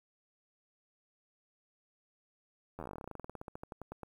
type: slowing click train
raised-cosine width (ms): 1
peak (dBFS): -29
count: 29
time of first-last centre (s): 2.79-4.033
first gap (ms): 11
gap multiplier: 1.09
effects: 10-bit